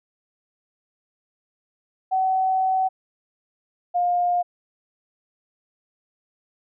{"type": "tone pair in turn", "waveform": "sine", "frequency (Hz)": [756, 708.2], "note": ["F#5", "F5"], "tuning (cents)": [37, 24], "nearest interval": "minor second", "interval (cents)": 113, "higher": "first", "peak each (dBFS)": -18, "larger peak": "neither", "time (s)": [[2.11, 2.89], [3.94, 4.43]], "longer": "first", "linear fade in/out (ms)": 20, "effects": []}